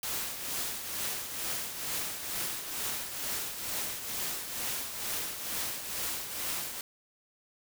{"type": "noise with tremolo", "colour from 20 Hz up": "white", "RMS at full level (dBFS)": -33, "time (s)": [0.03, 6.81], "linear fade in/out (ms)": 2, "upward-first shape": "triangle", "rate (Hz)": 2.2, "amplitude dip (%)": 60, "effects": []}